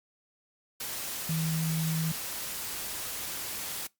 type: tone in noise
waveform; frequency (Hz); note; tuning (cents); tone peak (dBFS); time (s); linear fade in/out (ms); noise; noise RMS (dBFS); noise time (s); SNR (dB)
sine; 160.8; E3; -43; -27; 1.29-2.12; 5; white; -36; 0.8-3.87; +6
effects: noise-tail reverb RT60 0.2 s tail -24 dB re dry + MP3 96 kbps